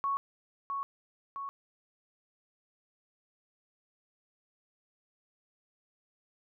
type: tone with echo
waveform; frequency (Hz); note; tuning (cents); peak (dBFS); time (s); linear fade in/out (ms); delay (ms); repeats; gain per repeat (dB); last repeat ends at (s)
sine; 1108.7; C#6; 0; -28; 0.04-0.17; 0; 660; 2; -4; 1.49
effects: none